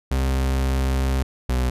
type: tone pair in turn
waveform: 40% pulse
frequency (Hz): 66 / 63.04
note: C2 / B1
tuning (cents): +16 / +36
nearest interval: minor second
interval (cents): 80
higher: first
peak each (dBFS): -18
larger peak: neither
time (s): 0.11-1.23 / 1.49-1.7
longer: first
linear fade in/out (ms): 5
effects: resampled to 32000 Hz